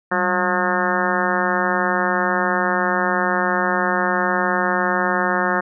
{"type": "harmonic tone with a mistuned harmonic", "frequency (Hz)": 180.3, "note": "F#3", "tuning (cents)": -45, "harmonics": [1, 2, 3, 4, 5, 6, 7, 8, 9, 10], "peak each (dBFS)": [-26, -26, -26, -26, -26, -26, -26, -26, -26, -26], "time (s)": [0.11, 5.61], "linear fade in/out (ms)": 10, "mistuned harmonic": 1, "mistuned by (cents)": 120, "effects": []}